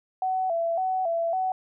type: tone with vibrato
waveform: sine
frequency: 709 Hz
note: F5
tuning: 26 cents sharp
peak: -23 dBFS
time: 0.22-1.52 s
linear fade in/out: 2 ms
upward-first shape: square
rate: 1.8 Hz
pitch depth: 98 cents each way
effects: none